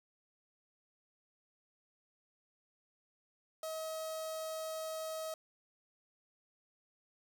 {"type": "tone with notch filter", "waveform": "sawtooth", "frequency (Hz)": 637, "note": "D#5", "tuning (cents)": 41, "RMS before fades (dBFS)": -41, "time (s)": [3.63, 5.34], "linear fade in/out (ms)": 2, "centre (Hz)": 2200, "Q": 0.85, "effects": []}